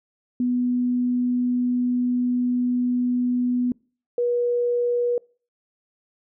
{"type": "tone pair in turn", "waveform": "sine", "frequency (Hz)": [246.9, 482.8], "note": ["B3", "B4"], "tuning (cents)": [0, -39], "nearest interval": "octave", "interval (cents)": 1161, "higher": "second", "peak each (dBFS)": -19, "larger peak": "neither", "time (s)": [[0.4, 3.72], [4.18, 5.18]], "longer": "first", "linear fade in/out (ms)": 2, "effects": ["noise-tail reverb RT60 0.4 s tail -26 dB re dry"]}